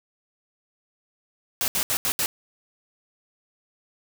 white noise bursts at uneven times, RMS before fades -24 dBFS, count 5, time 1.61-1.68 / 1.75-1.83 / 1.9-1.97 / 2.05-2.12 / 2.19-2.26 s, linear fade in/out 0 ms, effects none

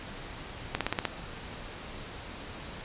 slowing click train, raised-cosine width 0.3 ms, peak -11 dBFS, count 6, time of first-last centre 0.75-1.053 s, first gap 57 ms, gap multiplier 1.03, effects pink hiss -42 dBFS RMS until 2.84 s + resampled to 8000 Hz

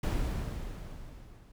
brown noise with level ramp, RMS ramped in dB -28 to -54 dBFS, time 0.03-1.52 s, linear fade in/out 5 ms, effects none

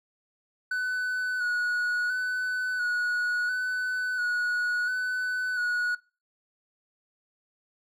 triangle tone with vibrato, 1480 Hz, F#6, in tune, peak -24 dBFS, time 0.71-5.95 s, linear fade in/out 5 ms, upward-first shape square, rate 0.72 Hz, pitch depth 24 cents each way, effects noise-tail reverb RT60 0.3 s tail -19 dB re dry

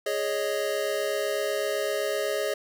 square chord, Ab suspended fourth, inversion none, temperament equal, 415.3 / 554.4 / 622.3 Hz, Ab4 / Db5 / Eb5, 0 / 0 / 0 cents, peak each -31 dBFS, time 0.06-2.54 s, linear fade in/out 5 ms, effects none

